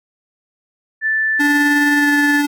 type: tone with pitch glide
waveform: sine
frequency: 1760 to 1741.8 Hz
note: A6 to A6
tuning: 0 to -18 cents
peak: -14 dBFS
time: 1.01-2.43 s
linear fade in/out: 50 ms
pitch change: -18 cents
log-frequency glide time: 1.98-2.07 s
type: tone with tremolo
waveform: square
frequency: 289.8 Hz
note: D4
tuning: 23 cents flat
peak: -14 dBFS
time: 1.39-2.47 s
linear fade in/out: 20 ms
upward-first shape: sine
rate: 19 Hz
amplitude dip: 25%
effects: none